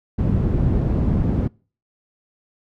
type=low-pass noise; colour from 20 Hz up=white; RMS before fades=-19 dBFS; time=0.18-1.48 s; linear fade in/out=10 ms; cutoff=160 Hz; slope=12 dB/octave; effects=noise-tail reverb RT60 0.4 s tail -26 dB re dry